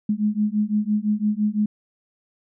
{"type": "beating tone pair", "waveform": "sine", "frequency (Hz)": [207.7, 213.6], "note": ["G#3", "G#3"], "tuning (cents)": [0, 49], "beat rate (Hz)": 5.9, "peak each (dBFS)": -22, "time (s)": [0.09, 1.66], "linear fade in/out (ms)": 5, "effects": []}